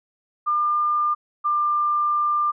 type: tone pair in turn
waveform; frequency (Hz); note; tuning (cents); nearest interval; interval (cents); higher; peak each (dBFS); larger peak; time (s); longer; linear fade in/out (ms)
sine; 1201 / 1193.4; D6 / D6; +38 / +27; unison; 11; first; -18; neither; 0.46-1.15 / 1.44-2.52; second; 20
effects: none